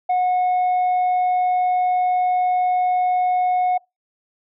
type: tone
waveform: sine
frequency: 729 Hz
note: F#5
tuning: 26 cents flat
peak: -13 dBFS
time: 0.09-3.78 s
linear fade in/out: 10 ms
effects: noise-tail reverb RT60 0.2 s tail -26 dB re dry + tanh soft clip ceiling -15 dBFS